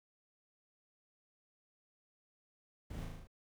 brown noise with echo, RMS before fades -45 dBFS, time 2.9-3.05 s, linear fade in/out 5 ms, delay 37 ms, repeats 6, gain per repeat -2 dB, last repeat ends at 3.272 s, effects none

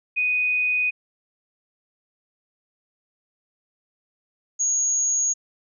sine tone pair in turn, 2489 / 6645 Hz, D#7 / G#8, 0 / 0 cents, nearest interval octave + perfect fourth, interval 1700 cents, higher second, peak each -19 dBFS, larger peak neither, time 0.16-0.91 / 4.59-5.34 s, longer neither, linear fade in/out 20 ms, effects none

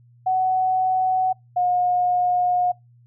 sine tone pair in turn, 747 / 719.2 Hz, F#5 / F#5, +16 / -49 cents, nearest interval minor second, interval 65 cents, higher first, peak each -17 dBFS, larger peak neither, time 0.26-1.33 / 1.56-2.72 s, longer second, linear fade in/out 10 ms, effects noise-tail reverb RT60 0.2 s tail -26 dB re dry + added 120 Hz sine -50 dBFS peak until 3.06 s

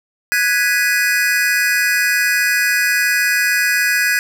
square chord, G# minor seventh, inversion third, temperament equal, 1480 / 1661.2 / 1975.5 / 2489 Hz, F#6 / G#6 / B6 / D#7, 0 / 0 / 0 / 0 cents, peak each -22 / -17 / -21 / -22 dBFS, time 0.32-4.19 s, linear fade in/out 0 ms, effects none

